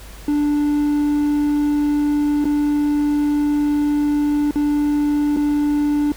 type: tone with dropouts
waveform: triangle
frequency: 293.7 Hz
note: D4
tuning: in tune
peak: -13 dBFS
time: 0.28-6.12 s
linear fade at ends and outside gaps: 2 ms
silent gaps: 2.444-2.453 / 4.51-4.557 / 5.364-5.37 s
effects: added 50 Hz sine -37 dBFS peak until 6.16 s + pink hiss -41 dBFS RMS until 6.16 s